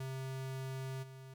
square tone with level steps, 132.4 Hz, C3, 21 cents sharp, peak -40 / -50 dBFS, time 0-1.34 s, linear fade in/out 5 ms, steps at 1.02 s, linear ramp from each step 20 ms, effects 13-bit

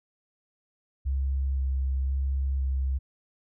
sine tone with vibrato, 67 Hz, C2, 42 cents sharp, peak -24 dBFS, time 1.05-2.99 s, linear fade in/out 20 ms, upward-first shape square, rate 0.97 Hz, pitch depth 13 cents each way, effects none

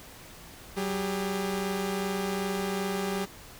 sawtooth tone pair together, 190 / 402.6 Hz, F#3 / G4, +46 / +46 cents, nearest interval octave + minor second, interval 1300 cents, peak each -27 / -28 dBFS, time 0.76-3.26 s, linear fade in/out 20 ms, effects pink hiss -48 dBFS RMS until 3.59 s

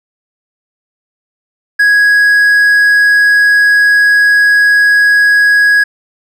triangle tone, 1661.2 Hz, G#6, in tune, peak -3 dBFS, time 1.79-5.84 s, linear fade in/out 10 ms, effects none

